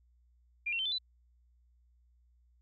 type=tone with pitch steps; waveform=sine; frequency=2400 / 2725 / 3094 / 3514 / 3990 Hz; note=D7 / F7 / G7 / A7 / B7; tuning=+37 / -43 / -23 / -3 / +17 cents; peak=-31 dBFS; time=0.66-0.985 s; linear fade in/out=10 ms; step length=65 ms; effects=added 60 Hz sine -64 dBFS peak until 2.61 s